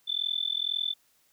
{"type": "tone with amplitude modulation", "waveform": "sine", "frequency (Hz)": 3520, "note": "A7", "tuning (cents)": 0, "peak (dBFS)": -23, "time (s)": [0.07, 0.94], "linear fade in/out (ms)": 20, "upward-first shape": "sine", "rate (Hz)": 42, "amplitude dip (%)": 100, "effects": ["white hiss -67 dBFS RMS until 1.32 s"]}